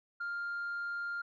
sine tone, 1400 Hz, F6, 4 cents sharp, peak -33 dBFS, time 0.2-1.22 s, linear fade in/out 10 ms, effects tanh soft clip ceiling -33 dBFS

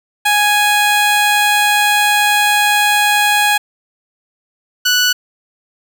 15% pulse tone pair in turn, 830.6 / 1480 Hz, G#5 / F#6, 0 / 0 cents, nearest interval minor seventh, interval 1000 cents, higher second, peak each -4 dBFS, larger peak neither, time 0.25-3.58 / 4.85-5.13 s, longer first, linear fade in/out 10 ms, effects none

